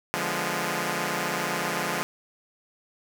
5% pulse chord, D diminished seventh, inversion none, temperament equal, 146.83 / 174.61 / 207.7 / 246.9 Hz, D3 / F3 / Ab3 / Cb4, 0 / 0 / 0 / 0 cents, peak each -22 / -19 / -20 / -23 dBFS, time 0.14-2.03 s, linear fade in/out 0 ms, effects none

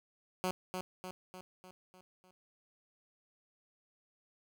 10% pulse tone with echo, 184.2 Hz, F#3, 7 cents flat, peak -24 dBFS, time 0.44-0.51 s, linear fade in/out 0 ms, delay 300 ms, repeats 6, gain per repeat -5 dB, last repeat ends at 2.31 s, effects none

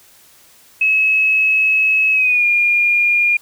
sine tone with pitch glide, 2576 to 2417 Hz, E7 to D7, -41 to +49 cents, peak -11 dBFS, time 0.81-3.37 s, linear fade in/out 5 ms, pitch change -110 cents, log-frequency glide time 2.12-2.45 s, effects white hiss -48 dBFS RMS until 3.41 s

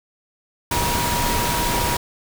sine tone in noise, 957 Hz, A#5, 45 cents sharp, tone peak -24 dBFS, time 0.71-1.97 s, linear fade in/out 5 ms, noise pink, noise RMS -22 dBFS, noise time 0.71-1.97 s, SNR -5 dB, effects none

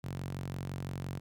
sawtooth tone with high-pass filter, 45.88 Hz, F#1, 14 cents flat, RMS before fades -39 dBFS, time 0.03-1.2 s, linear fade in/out 20 ms, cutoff 120 Hz, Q 3.2, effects none

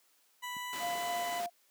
20% pulse tone with pitch glide, 987.8 to 997.5 Hz, B5 to B5, 0 to +17 cents, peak -33 dBFS, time 0.42-1.41 s, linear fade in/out 20 ms, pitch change +17 cents, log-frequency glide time 0.61-0.92 s
click, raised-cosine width 5 ms, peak -29 dBFS, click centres 0.567 s
pink noise, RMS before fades -42 dBFS, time 0.73-1.46 s, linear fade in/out 0 ms
sine tone with tremolo, 698.5 Hz, F5, in tune, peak -33 dBFS, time 0.79-1.5 s, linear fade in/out 50 ms, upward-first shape square, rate 3.3 Hz, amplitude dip 25%
effects white hiss -69 dBFS RMS until 1.7 s + high-pass 300 Hz 12 dB/octave

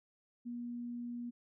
sine tone, 240 Hz, B3, 49 cents flat, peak -39 dBFS, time 0.45-1.31 s, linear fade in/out 20 ms, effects none

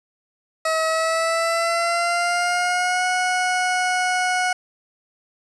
20% pulse tone with pitch glide, 641 to 732.1 Hz, E5 to F#5, -49 to -19 cents, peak -14 dBFS, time 0.65-4.53 s, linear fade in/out 5 ms, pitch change +230 cents, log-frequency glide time 0.87-3.05 s, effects resampled to 24000 Hz + 7-bit

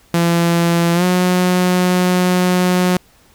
sawtooth tone with pitch glide, 170 to 181.15 Hz, F3 to F#3, -46 to -36 cents, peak -8 dBFS, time 0.14-2.97 s, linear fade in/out 2 ms, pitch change +110 cents, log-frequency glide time 0.94-1.04 s, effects pink hiss -51 dBFS RMS until 3.34 s

